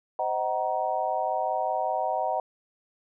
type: chord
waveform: sine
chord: C half-diminished seventh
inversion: none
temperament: just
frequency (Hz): 523.3 / 627.9 / 753.5 / 941.9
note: C5 / Eb5 / Gb5 / Bb5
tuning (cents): 0 / +16 / +31 / +18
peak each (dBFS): -34 / -30 / -28 / -31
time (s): 0.19-2.4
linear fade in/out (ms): 2
effects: none